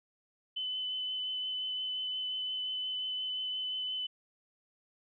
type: tone with vibrato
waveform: sine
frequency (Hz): 3022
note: F#7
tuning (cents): +36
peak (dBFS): -33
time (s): 0.56-4.07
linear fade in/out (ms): 10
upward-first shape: triangle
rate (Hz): 5.7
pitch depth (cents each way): 13
effects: none